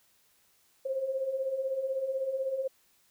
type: beating tone pair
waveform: sine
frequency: 518 / 534 Hz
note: C5 / C5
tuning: -17 / +35 cents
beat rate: 16 Hz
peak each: -37 / -30 dBFS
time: 0.85-2.68 s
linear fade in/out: 10 ms
effects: white hiss -67 dBFS RMS until 3.1 s